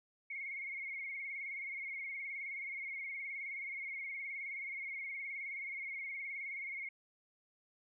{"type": "tone with vibrato", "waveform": "sine", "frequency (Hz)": 2177, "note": "C#7", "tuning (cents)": -32, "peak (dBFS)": -40, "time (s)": [0.3, 6.89], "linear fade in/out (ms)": 5, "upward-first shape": "sine", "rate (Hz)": 19, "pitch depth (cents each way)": 55, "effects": []}